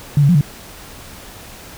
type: tone with pitch steps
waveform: sine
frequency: 145.4 / 140.3 / 176.8 / 144.7 Hz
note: D3 / C#3 / F3 / D3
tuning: -17 / +21 / +22 / -25 cents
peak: -8 dBFS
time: 0.17-0.41 s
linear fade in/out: 2 ms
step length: 60 ms
effects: pink hiss -37 dBFS RMS until 1.77 s